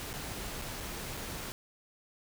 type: noise with dropouts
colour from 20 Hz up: pink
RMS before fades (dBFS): -40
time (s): 0-1.52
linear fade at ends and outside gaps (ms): 0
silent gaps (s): 0.131-0.138 / 0.616-0.621 / 0.803-0.807 / 1.17-1.174
effects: none